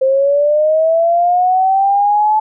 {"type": "linear sweep", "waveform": "sine", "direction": "up", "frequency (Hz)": [523.3, 867], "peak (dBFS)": -9, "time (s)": [0.01, 2.4], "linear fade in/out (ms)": 10, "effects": []}